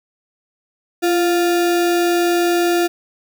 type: tone with sample-and-hold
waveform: sine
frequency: 344.9 Hz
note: F4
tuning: 22 cents flat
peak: -13 dBFS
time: 1.02-2.88 s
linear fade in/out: 20 ms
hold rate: 1050 Hz
effects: none